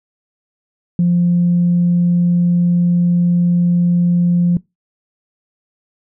sine tone, 174.61 Hz, F3, in tune, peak -9 dBFS, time 0.99-4.57 s, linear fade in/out 2 ms, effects noise-tail reverb RT60 0.2 s tail -23 dB re dry + tanh soft clip ceiling -6 dBFS

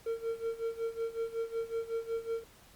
triangle tone with tremolo, 456.8 Hz, A#4, 35 cents flat, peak -28 dBFS, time 0.06-2.44 s, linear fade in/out 5 ms, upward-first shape sine, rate 5.4 Hz, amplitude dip 85%, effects pink hiss -59 dBFS RMS until 2.75 s + Opus 48 kbps

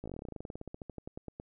slowing click train, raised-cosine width 2 ms, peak -28 dBFS, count 27, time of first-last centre 0.04-1.399 s, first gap 17 ms, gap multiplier 1.08, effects none

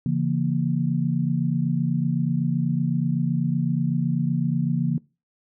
sine chord, A# diminished, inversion first, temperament just, 139.85 / 167.82 / 233.1 Hz, C#3 / E3 / A#3, +16 / +31 / 0 cents, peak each -24 / -24 / -26 dBFS, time 0.06-4.98 s, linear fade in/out 2 ms, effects noise-tail reverb RT60 0.3 s tail -22 dB re dry

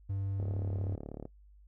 triangle tone with pitch glide, 97.9 to 96 Hz, G2 to G2, -2 to -36 cents, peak -30 dBFS, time 0.09-0.96 s, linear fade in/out 10 ms, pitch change -34 cents, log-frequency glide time 0.45-0.74 s
click train, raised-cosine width 2 ms, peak -28 dBFS, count 32, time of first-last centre 0.4-1.254 s, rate 36.3 Hz
effects noise-tail reverb RT60 0.1 s tail -21 dB re dry + added 50 Hz sine -55 dBFS peak until 1.67 s

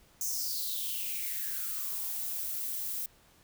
violet noise with high-pass filter sweep, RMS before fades -35 dBFS, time 0.21-3.06 s, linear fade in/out 2 ms, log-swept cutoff 6500 to 300 Hz, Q 6.3, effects pink hiss -62 dBFS RMS until 3.43 s

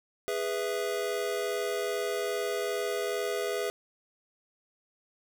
square chord, E major, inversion first, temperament just, 412 / 494.4 / 659.3 Hz, G#4 / B4 / E5, -14 / +2 / 0 cents, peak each -33 / -35 / -36 dBFS, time 0.28-3.7 s, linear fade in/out 0 ms, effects none

